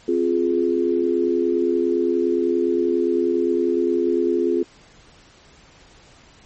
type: chord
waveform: sine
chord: F minor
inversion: second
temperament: just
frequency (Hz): 261.9 / 349.2 / 419.1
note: C4 / F4 / Ab4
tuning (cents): +2 / 0 / +16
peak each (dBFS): -24 / -19 / -22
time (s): 0.08-4.63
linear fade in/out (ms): 5
effects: pink hiss -50 dBFS RMS until 6.45 s + MP3 32 kbps